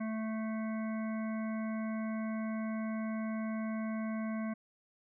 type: harmonic tone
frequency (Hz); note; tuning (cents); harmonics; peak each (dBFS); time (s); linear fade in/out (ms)
220; A3; 0; 1 / 3 / 5 / 7 / 9 / 10; -34 / -44 / -48 / -51 / -53 / -54; 0-4.54; 10
effects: none